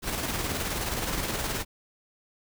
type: noise with tremolo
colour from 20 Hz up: pink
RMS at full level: -29 dBFS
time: 0.02-1.65 s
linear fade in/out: 50 ms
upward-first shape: square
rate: 19 Hz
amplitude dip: 35%
effects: none